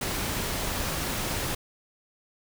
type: noise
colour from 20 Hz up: pink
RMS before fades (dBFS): -30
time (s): 0.01-1.55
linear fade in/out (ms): 5
effects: none